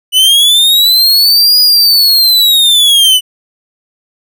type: linear two-way sweep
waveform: 45% pulse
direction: up then down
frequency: 2960 to 4936 to 2960 Hz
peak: -4 dBFS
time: 0.12-3.21 s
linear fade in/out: 50 ms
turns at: 1.6 s
effects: none